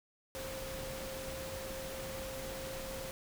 sine tone in noise, 530 Hz, C5, 22 cents sharp, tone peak -43 dBFS, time 0.35-3.11 s, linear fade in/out 0 ms, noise pink, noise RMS -44 dBFS, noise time 0.35-3.11 s, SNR -2 dB, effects none

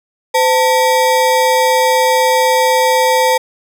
square ring-modulated tone, 704 Hz, F5, 14 cents sharp, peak -7 dBFS, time 0.34-3.38 s, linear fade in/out 10 ms, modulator 192 Hz, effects none

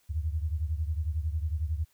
sine beating tone pair, 75.5 / 86.5 Hz, D2 / F2, +48 / -16 cents, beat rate 11 Hz, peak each -29 / -33 dBFS, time 0.09-1.85 s, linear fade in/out 20 ms, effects white hiss -68 dBFS RMS until 1.93 s

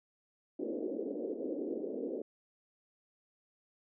white band-pass noise, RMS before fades -38 dBFS, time 0.59-2.22 s, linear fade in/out 5 ms, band 240 to 510 Hz, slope 48 dB/octave, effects none

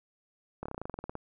slowing click train, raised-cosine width 1 ms, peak -23 dBFS, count 14, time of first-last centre 0.63-1.154 s, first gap 26 ms, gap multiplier 1.07, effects none

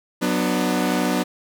sawtooth chord, B minor, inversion second, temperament equal with one note detuned, 185 / 246.9 / 299 Hz, F#3 / B3 / D4, 0 / 0 / +31 cents, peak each -20 / -19 / -20 dBFS, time 0.21-1.24 s, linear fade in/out 20 ms, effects none

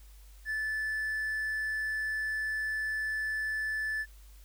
triangle tone with hard clipping, 1745 Hz, A6, 15 cents flat, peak -31 dBFS, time 0.45-4.06 s, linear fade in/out 50 ms, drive 5 dB, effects added 50 Hz sine -50 dBFS peak until 4.44 s + white hiss -62 dBFS RMS until 4.44 s

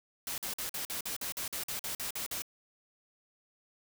white noise bursts, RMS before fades -37 dBFS, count 14, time 0.27-2.421 s, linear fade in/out 2 ms, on 110 ms, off 47 ms, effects none

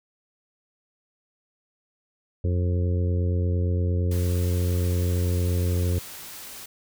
harmonic tone, 88.7 Hz, F2, 27 cents sharp, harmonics 1 / 2 / 3 / 4 / 5 / 6, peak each -21 / -33 / -36 / -36 / -35 / -39 dBFS, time 2.44-5.99 s, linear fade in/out 5 ms
white noise, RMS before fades -40 dBFS, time 4.11-6.66 s, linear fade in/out 5 ms
effects none

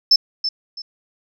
sine tone with echo, 5274 Hz, E8, in tune, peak -7 dBFS, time 0.11-0.16 s, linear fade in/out 5 ms, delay 330 ms, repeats 2, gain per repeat -11 dB, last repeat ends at 0.82 s, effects tanh soft clip ceiling -5 dBFS

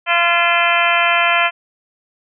harmonic tone with a mistuned harmonic, 343.6 Hz, F4, 28 cents flat, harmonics 2 / 3 / 4 / 5 / 6 / 7 / 8 / 9, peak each -19 / -20 / -19 / -21 / -21 / -20 / -20 / -23 dBFS, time 0.06-1.51 s, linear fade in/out 50 ms, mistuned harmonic 8, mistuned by -70 cents, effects none

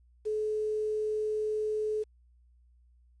sine tone with quantisation, 428.7 Hz, A4, 45 cents flat, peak -28 dBFS, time 0.25-2.04 s, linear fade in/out 20 ms, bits 9, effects added 60 Hz sine -59 dBFS peak until 3.2 s + resampled to 22050 Hz

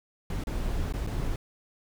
brown noise with dropouts, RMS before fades -30 dBFS, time 0.3-1.36 s, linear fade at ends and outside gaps 2 ms, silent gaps 0.438-0.47 / 0.925-0.937 / 1.066-1.072 s, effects none

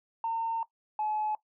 sine tone pair in turn, 910 / 854.1 Hz, A#5 / G#5, -42 / +48 cents, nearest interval minor second, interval 110 cents, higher first, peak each -27 dBFS, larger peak neither, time 0.24-0.63 / 0.99-1.35 s, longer first, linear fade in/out 2 ms, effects noise-tail reverb RT60 0.1 s tail -18 dB re dry + tanh soft clip ceiling -23 dBFS

